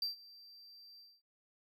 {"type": "tone with ADSR envelope", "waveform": "triangle", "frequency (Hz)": 4695, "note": "D8", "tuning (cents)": -1, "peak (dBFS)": -31, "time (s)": [0.02, 1.22], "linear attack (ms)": 3, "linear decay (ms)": 130, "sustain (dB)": -22, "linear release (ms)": 230, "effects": []}